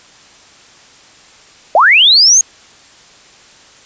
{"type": "linear sweep", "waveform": "sine", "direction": "up", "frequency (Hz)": [563, 6645], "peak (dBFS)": -4, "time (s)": [1.75, 2.41], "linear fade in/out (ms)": 2, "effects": ["white hiss -42 dBFS RMS until 3.85 s", "resampled to 16000 Hz"]}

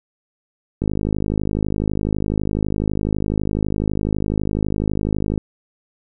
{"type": "click train", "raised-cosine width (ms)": 3, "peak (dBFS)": -8, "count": 238, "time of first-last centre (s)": [0.82, 5.378], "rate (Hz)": 52, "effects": []}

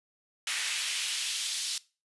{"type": "noise with high-pass filter sweep", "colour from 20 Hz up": "pink", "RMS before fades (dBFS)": -32, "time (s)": [0.47, 1.78], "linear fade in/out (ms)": 2, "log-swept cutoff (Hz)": [2100, 4100], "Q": 1.5, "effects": ["noise-tail reverb RT60 0.3 s tail -20 dB re dry", "resampled to 24000 Hz"]}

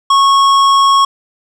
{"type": "tone with hard clipping", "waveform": "triangle", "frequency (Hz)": 1100, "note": "C#6", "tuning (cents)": -14, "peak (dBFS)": -8, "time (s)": [0.1, 1.05], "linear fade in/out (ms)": 5, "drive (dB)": 15, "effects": []}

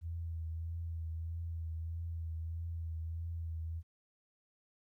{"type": "tone with vibrato", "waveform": "sine", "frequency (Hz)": 82.41, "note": "E2", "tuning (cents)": 0, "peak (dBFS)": -37, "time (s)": [0.01, 3.83], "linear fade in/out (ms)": 50, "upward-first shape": "triangle", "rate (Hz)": 1.6, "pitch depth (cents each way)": 37, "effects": ["13-bit"]}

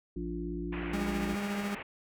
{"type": "harmonic tone", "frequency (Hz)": 58.27, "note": "A#1", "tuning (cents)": 0, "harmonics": [1, 3, 5, 6], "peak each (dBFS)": [-39, -39, -39, -39], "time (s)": [0.16, 1.35], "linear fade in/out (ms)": 5}
{"type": "low-pass noise", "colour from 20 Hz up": "white", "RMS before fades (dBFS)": -42, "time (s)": [0.72, 1.83], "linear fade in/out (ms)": 10, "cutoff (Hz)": 2700, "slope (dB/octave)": 48}
{"type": "tone with tremolo", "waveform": "40% pulse", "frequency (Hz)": 202.8, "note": "G#3", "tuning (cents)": -41, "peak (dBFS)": -30, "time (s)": [0.93, 1.75], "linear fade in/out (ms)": 5, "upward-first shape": "sine", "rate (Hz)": 14, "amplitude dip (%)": 35}
{"effects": []}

